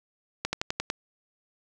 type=slowing click train; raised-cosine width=0.2 ms; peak=-10 dBFS; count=6; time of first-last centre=0.45-0.901 s; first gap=80 ms; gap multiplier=1.06; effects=none